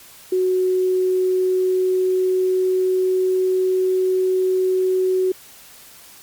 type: tone with pitch glide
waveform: sine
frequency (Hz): 370 to 372.6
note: F#4 to F#4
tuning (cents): 0 to +12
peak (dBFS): -15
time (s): 0.32-5.32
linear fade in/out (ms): 5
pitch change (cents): +12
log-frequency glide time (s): 0.54-3.71
effects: white hiss -44 dBFS RMS until 6.22 s + MP3 96 kbps